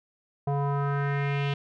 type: tone with low-pass filter sweep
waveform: square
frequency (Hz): 141.5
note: C#3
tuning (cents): +36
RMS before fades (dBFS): -27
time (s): 0.47-1.54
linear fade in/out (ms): 5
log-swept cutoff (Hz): 790 to 3100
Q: 3
effects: none